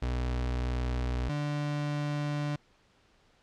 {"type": "tone pair in turn", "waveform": "35% pulse", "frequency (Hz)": [61.74, 146.84], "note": ["B1", "D3"], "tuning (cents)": [0, 0], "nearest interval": "octave + minor third", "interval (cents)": 1500, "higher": "second", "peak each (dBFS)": [-27, -28], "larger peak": "first", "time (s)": [[0.02, 1.29], [1.29, 2.56]], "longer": "neither", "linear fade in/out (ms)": 5, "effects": ["pink hiss -65 dBFS RMS until 3.42 s", "low-pass 5000 Hz 12 dB/octave"]}